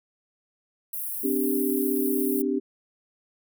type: high-pass noise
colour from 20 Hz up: white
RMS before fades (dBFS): -32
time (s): 0.93-2.42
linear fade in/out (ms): 5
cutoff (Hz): 10000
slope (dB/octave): 48
type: chord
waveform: sine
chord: C suspended second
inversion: none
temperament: equal with one note detuned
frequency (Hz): 257.3 / 293.7 / 392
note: C4 / D4 / G4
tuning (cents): -29 / 0 / 0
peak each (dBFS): -27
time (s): 1.23-2.6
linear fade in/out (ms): 20
effects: none

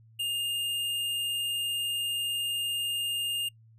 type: tone with vibrato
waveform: square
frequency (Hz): 2821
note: F7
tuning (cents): +17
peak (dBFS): -29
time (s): 0.19-3.49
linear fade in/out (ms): 10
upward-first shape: triangle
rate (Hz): 20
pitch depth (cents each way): 8
effects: noise-tail reverb RT60 0.1 s tail -25 dB re dry + added 112 Hz sine -54 dBFS peak until 3.78 s

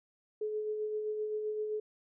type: tone with tremolo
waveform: sine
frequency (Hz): 427.1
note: G#4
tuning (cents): +48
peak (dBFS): -31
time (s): 0.41-1.8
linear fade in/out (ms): 5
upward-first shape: sine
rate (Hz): 7.7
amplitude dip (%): 35
effects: none

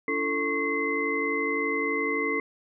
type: tone cluster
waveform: sine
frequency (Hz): 286.6 / 338.3 / 443.4 / 1097 / 2059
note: D4 / E4 / A4 / C#6 / C7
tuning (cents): -42 / +45 / +13 / -18 / -28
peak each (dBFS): -32 / -35 / -30 / -33 / -28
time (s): 0.08-2.4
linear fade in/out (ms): 2
effects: none

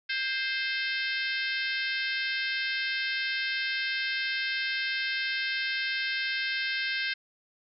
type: harmonic tone with a mistuned harmonic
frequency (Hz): 523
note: C5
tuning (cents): -1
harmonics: 3 / 4 / 5 / 6 / 7 / 8 / 9 / 10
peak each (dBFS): -32 / -34 / -36 / -38 / -39 / -40 / -41 / -42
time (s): 0.09-7.14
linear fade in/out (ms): 10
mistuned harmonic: 3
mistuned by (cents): +23
effects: none

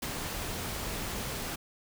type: noise with ADSR envelope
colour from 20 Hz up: pink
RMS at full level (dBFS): -33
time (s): 0.02-1.56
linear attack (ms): 8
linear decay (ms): 36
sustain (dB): -3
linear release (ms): 11
effects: none

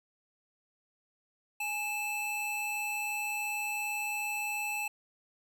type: tone pair together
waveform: square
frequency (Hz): 831.4 / 2637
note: G#5 / E7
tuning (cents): +2 / 0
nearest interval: octave + minor sixth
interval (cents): 1998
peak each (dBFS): -39 / -34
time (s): 1.6-4.88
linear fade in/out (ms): 5
effects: none

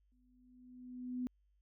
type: tone with exponential growth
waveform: sine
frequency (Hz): 250.1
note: B3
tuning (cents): +22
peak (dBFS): -34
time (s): 0.12-1.27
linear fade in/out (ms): 0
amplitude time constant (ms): 250
effects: added 50 Hz sine -70 dBFS peak until 1.61 s

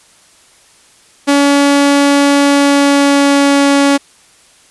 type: tone with pitch glide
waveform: sawtooth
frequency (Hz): 283.2 to 280.8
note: C#4 to C#4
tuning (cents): +37 to +22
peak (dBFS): -3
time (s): 1.27-3.98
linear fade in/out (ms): 20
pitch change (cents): -15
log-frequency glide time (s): 2.42-3.76
effects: white hiss -46 dBFS RMS until 4.7 s + resampled to 24000 Hz

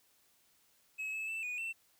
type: tone with pitch steps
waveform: triangle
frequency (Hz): 2570 / 2600 / 2655 / 2466 / 2685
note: E7 / E7 / E7 / D#7 / E7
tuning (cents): -45 / -24 / +12 / -16 / +31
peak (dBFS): -35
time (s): 0.98-1.73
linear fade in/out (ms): 20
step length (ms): 150
effects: white hiss -70 dBFS RMS until 1.99 s

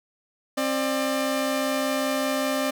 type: tone pair together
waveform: sawtooth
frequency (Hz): 265.9 / 596.9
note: C4 / D5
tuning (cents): +28 / +28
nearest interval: octave + major second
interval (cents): 1400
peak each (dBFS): -22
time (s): 0.57-2.71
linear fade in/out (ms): 10
effects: none

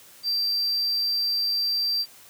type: tone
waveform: triangle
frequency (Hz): 4699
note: D8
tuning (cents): 0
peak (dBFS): -21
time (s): 0.23-2.06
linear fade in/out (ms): 50
effects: white hiss -50 dBFS RMS until 2.29 s + high-pass 60 Hz 12 dB/octave

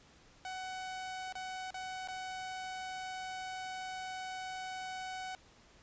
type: tone with dropouts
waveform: sawtooth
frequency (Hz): 748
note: F#5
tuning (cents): +19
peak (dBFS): -36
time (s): 0.45-5.35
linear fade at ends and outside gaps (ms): 1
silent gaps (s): 1.325-1.353 / 1.706-1.743 / 2.075-2.085
effects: pink hiss -62 dBFS RMS until 5.82 s + resampled to 16000 Hz

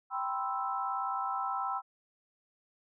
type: chord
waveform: sine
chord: C major seventh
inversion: second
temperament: equal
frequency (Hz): 784 / 987.8 / 1046.5 / 1318.5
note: G5 / B5 / C6 / E6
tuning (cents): 0 / 0 / 0 / 0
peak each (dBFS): -36 / -38 / -39 / -35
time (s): 0.1-1.82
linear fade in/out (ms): 50
effects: none

